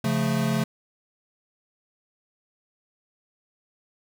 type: chord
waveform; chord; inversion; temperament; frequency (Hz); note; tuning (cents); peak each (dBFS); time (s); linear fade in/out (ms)
square; Db augmented; none; equal; 138.59 / 174.61 / 220; Db3 / F3 / A3; 0 / 0 / 0; -27 / -29 / -26; 0.04-0.64; 5
effects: none